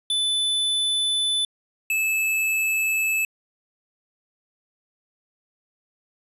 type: tone pair in turn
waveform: square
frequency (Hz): 3500 / 2611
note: A7 / E7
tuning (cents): -10 / -17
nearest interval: perfect fourth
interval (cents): 507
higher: first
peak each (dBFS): -21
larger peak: neither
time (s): 0.1-1.45 / 1.9-3.25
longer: neither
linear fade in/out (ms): 2
effects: resampled to 32000 Hz + 9-bit